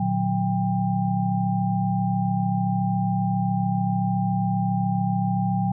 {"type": "tone cluster", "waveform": "sine", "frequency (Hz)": [115.7, 149, 183.1, 795], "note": ["A#2", "D3", "F#3", "G5"], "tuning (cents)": [-13, 25, -18, 24], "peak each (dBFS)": [-26, -31, -23, -27], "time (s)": [0, 5.72], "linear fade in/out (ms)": 5, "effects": []}